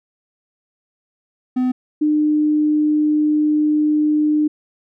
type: tone pair in turn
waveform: triangle / sine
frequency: 253.3 / 302.2 Hz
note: B3 / D4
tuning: +44 / +50 cents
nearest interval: minor third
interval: 306 cents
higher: second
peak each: -13 dBFS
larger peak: neither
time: 1.56-1.72 / 2.01-4.48 s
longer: second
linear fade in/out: 10 ms
effects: none